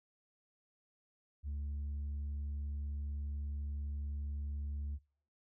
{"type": "tone", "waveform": "sine", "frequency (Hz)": 72.1, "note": "D2", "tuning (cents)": -31, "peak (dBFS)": -34, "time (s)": [1.43, 4.99], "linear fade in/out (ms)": 50, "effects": ["noise-tail reverb RT60 0.5 s tail -26 dB re dry", "tanh soft clip ceiling -36 dBFS"]}